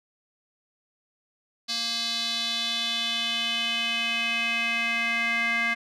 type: tone with band-pass filter sweep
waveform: square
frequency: 232.3 Hz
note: A#3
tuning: 6 cents flat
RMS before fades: -27 dBFS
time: 1.68-5.75 s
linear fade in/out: 20 ms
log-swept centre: 4400 to 2000 Hz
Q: 4.2
effects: none